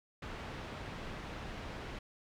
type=low-pass noise; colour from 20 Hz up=pink; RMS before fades=-44 dBFS; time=0.22-1.99 s; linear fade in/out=5 ms; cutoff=3000 Hz; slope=12 dB/octave; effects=none